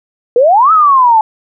sine exponential two-way sweep, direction up then down, 461.8 to 1318.5 to 856 Hz, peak -4 dBFS, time 0.36-1.21 s, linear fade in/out 2 ms, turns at 0.72 s, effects none

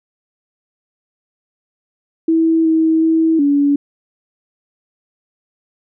sine tone with pitch steps, 325.5 / 321 / 323.4 / 285.1 Hz, E4 / E4 / E4 / C#4, -22 / -46 / -33 / +49 cents, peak -10 dBFS, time 2.28-3.76 s, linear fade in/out 5 ms, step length 370 ms, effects none

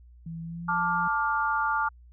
sine tone with pitch glide, 164.81 to 173.3 Hz, E3 to F3, 0 to -13 cents, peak -34 dBFS, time 0.26-1.08 s, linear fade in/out 5 ms, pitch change +87 cents, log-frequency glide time 0.43-0.73 s
sine chord, D minor, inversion second, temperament just, 881 / 1174.7 / 1409.6 Hz, A5 / D6 / F6, +2 / 0 / +16 cents, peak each -28 / -28 / -28 dBFS, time 0.68-1.89 s, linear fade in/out 10 ms
effects added 60 Hz sine -49 dBFS peak until 2.12 s

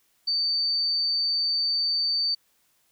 sine tone, 4581 Hz, D8, 44 cents flat, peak -22 dBFS, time 0.27-2.35 s, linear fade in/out 10 ms, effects white hiss -67 dBFS RMS until 2.91 s

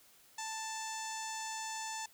sawtooth tone with low-pass filter, 883 Hz, A5, 6 cents sharp, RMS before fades -41 dBFS, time 0.38-2.06 s, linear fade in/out 5 ms, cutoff 7000 Hz, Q 4.8, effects white hiss -63 dBFS RMS until 2.13 s

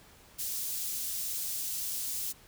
white high-pass noise, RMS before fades -35 dBFS, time 0.38-2.33 s, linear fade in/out 20 ms, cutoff 4900 Hz, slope 12 dB/octave, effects pink hiss -57 dBFS RMS until 2.47 s

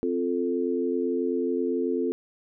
sine chord, F major, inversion second, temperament equal, 261.6 / 349.2 / 440 Hz, C4 / F4 / A4, 0 / 0 / 0 cents, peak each -28 dBFS, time 0.03-2.12 s, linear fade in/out 0 ms, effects none

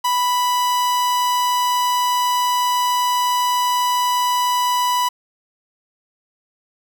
45% pulse tone, 987.8 Hz, B5, in tune, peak -16 dBFS, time 0.04-5.09 s, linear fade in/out 10 ms, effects none

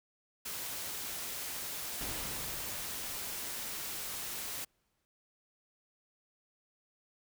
white noise, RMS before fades -40 dBFS, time 0.45-4.65 s, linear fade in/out 10 ms
pink noise with exponential decay, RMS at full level -41 dBFS, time 2.01-5.05 s, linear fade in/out 0 ms, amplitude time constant 660 ms
effects none

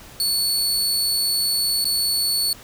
sawtooth tone with dropouts, 4435 Hz, C#8, in tune, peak -16 dBFS, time 0.2-2.53 s, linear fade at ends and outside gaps 1 ms, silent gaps 1.843-1.853 s, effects pink hiss -43 dBFS RMS until 2.63 s

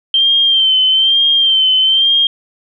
sine tone with vibrato, 3136 Hz, G7, in tune, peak -8 dBFS, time 0.14-2.27 s, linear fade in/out 2 ms, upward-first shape sine, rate 1.1 Hz, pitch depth 49 cents each way, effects none

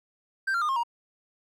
triangle tone with pitch steps, 1568 / 1380.9 / 1216.1 / 1071 / 943.2 Hz, G6 / F6 / D#6 / C6 / A#5, 0 / -20 / -40 / +40 / +20 cents, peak -22 dBFS, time 0.47-0.835 s, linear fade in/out 10 ms, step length 73 ms, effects none

